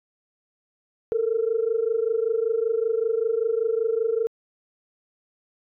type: tone pair together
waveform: sine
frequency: 440.7 / 465.9 Hz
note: A4 / A#4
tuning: +3 / -1 cents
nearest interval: minor second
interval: 96 cents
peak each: -23 dBFS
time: 1.12-4.27 s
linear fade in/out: 0 ms
effects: tanh soft clip ceiling -13 dBFS